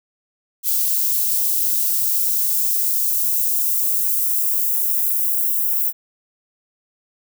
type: noise with high-pass filter sweep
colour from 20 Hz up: violet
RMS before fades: -19 dBFS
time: 0.63-5.93 s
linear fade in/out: 50 ms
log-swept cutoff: 3000 to 11000 Hz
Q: 0.71
effects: none